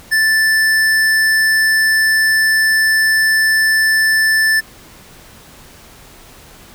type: tone with tanh clipping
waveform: sine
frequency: 1760 Hz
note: A6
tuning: in tune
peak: -12 dBFS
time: 0.11-4.61 s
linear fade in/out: 20 ms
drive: 18 dB
effects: pink hiss -41 dBFS RMS until 6.74 s